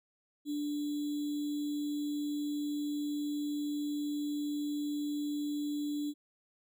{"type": "tone with sample-and-hold", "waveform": "sine", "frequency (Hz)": 293.7, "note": "D4", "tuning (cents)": 0, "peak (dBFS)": -32, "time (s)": [0.45, 6.14], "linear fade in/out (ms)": 50, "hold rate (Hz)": 3675, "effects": []}